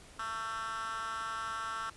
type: tone with high-pass filter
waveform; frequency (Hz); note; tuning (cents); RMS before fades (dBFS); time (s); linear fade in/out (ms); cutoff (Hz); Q
10% pulse; 223.6; A3; +28; -38; 0.19-1.9; 5; 1300; 4.6
effects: pink hiss -55 dBFS RMS until 1.96 s + resampled to 24000 Hz